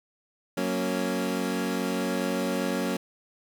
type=chord; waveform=25% pulse; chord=F# major; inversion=none; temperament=equal with one note detuned; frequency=185 / 232.3 / 277.2 Hz; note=F#3 / A#3 / C#4; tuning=0 / -6 / 0 cents; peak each=-27 dBFS; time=0.57-2.97 s; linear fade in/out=5 ms; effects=none